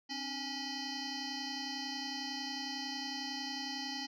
sine tone with frequency modulation, 2500 Hz, D#7, 8 cents sharp, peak -36 dBFS, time 0.09-4.07 s, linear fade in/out 20 ms, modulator 559 Hz, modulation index 5.1, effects tanh soft clip ceiling -33 dBFS

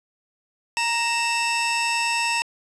sawtooth tone pair together, 933.1 / 2650 Hz, A#5 / E7, +1 / +9 cents, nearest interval octave + tritone, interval 1808 cents, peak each -20 dBFS, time 0.77-2.42 s, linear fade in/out 0 ms, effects resampled to 22050 Hz + 7-bit

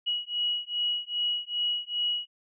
sine beating tone pair, 2911 / 2913.5 Hz, F#7 / F#7, -29 / -27 cents, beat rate 2.5 Hz, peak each -30 dBFS, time 0.06-2.27 s, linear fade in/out 20 ms, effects none

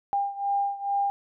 sine beating tone pair, 800 / 802.3 Hz, G5 / G5, +35 / +40 cents, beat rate 2.3 Hz, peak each -26 / -29 dBFS, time 0.13-1.1 s, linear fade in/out 0 ms, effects none

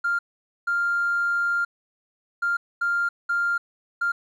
triangle tone bursts at uneven times, 1396.9 Hz, F6, in tune, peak -17 dBFS, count 6, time 0.04-0.19 / 0.67-1.65 / 2.42-2.57 / 2.81-3.09 / 3.29-3.58 / 4.01-4.12 s, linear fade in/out 10 ms, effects tanh soft clip ceiling -18 dBFS

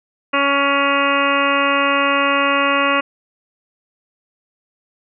harmonic tone, 280 Hz, C#4, 18 cents sharp, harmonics 1 / 2 / 3 / 4 / 5 / 6 / 7 / 8 / 9 / 10, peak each -23 / -21 / -29 / -18 / -22 / -30 / -24 / -30 / -23 / -24 dBFS, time 0.33-3.01 s, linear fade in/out 10 ms, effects none

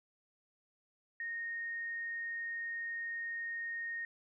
sine tone, 1854 Hz, A#6, 10 cents flat, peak -37 dBFS, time 1.2-4.05 s, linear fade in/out 2 ms, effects none

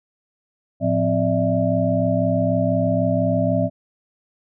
sine tone cluster, 110.1 / 176.3 / 262.4 / 591 / 655 Hz, A2 / F3 / C4 / D5 / E5, +2 / +17 / +5 / +11 / -11 cents, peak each -23 dBFS, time 0.8-3.7 s, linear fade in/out 50 ms, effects none

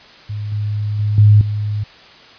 sine tone with level steps, 104.7 Hz, G#2, 15 cents sharp, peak -21 / -17 / -14 / -5 / -17 dBFS, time 0.29-1.84 s, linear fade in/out 10 ms, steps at 0.52 / 0.99 / 1.18 / 1.41 s, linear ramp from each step 2 ms, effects white hiss -42 dBFS RMS until 2.38 s + resampled to 11025 Hz

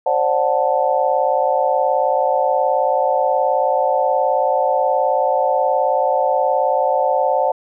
sine chord, D dominant seventh, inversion third, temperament just, 528.6 / 587.3 / 734.2 / 881 Hz, C5 / D5 / F#5 / A5, +18 / 0 / -14 / +2 cents, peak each -19 / -20 / -19 / -20 dBFS, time 0.06-7.52 s, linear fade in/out 5 ms, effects none

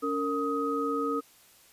sine tone cluster, 282.4 / 459.2 / 1257 Hz, C#4 / A#4 / D#6, +32 / -26 / +17 cents, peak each -31 dBFS, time 0.02-1.21 s, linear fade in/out 20 ms, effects white hiss -58 dBFS RMS until 1.72 s + resampled to 32000 Hz

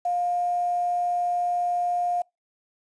sine tone with quantisation, 707 Hz, F5, 21 cents sharp, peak -22 dBFS, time 0.05-2.22 s, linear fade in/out 5 ms, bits 8, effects noise-tail reverb RT60 0.2 s tail -26 dB re dry + resampled to 22050 Hz

